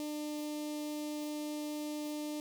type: tone with notch filter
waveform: sawtooth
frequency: 299.6 Hz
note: D4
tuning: 35 cents sharp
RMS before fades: -39 dBFS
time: 0-2.4 s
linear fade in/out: 0 ms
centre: 1500 Hz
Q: 0.58
effects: none